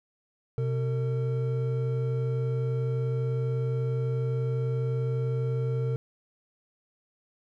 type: tone pair together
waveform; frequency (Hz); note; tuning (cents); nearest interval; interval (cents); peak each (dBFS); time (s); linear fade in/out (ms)
triangle; 127.43 / 454.1; C3 / A#4; -45 / -45; octave + minor seventh; 2200; -24 / -31; 0.58-5.96; 0
effects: none